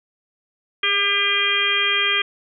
harmonic tone with a mistuned harmonic, 401 Hz, G4, 39 cents sharp, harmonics 1 / 3 / 4 / 5 / 6 / 7 / 8, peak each -31 / -27 / -26 / -24 / -22 / -32 / -21 dBFS, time 0.83-2.22 s, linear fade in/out 5 ms, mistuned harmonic 1, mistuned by +21 cents, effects none

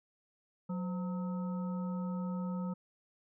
harmonic tone with a mistuned harmonic, 183.2 Hz, F#3, 17 cents flat, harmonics 1 / 3 / 5 / 7, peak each -34 / -46 / -49 / -50 dBFS, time 0.69-2.74 s, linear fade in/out 10 ms, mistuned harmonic 3, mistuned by -110 cents, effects none

